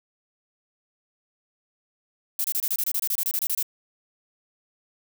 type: noise bursts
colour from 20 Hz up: violet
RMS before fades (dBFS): -25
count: 16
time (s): 2.39-3.628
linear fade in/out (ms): 2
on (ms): 53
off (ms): 26
effects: none